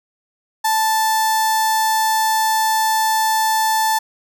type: tone with notch filter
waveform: sawtooth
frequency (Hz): 880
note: A5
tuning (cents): 0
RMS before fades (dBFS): -17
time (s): 0.64-3.99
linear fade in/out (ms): 10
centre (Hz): 2500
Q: 1.1
effects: none